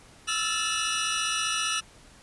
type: tone cluster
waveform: 20% pulse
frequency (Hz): 1308 / 1363 / 1749 / 2912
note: E6 / F6 / A6 / F#7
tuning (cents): -14 / -43 / -11 / -28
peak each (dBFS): -25 / -30 / -30 / -24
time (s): 0.27-1.81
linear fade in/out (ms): 20
effects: pink hiss -53 dBFS RMS until 2.22 s + resampled to 24000 Hz